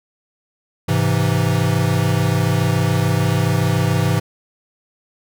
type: chord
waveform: square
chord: Ab augmented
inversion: none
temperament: equal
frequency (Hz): 103.83 / 130.81 / 164.81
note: Ab2 / C3 / E3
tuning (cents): 0 / 0 / 0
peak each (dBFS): -20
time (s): 0.88-4.2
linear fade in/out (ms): 10
effects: none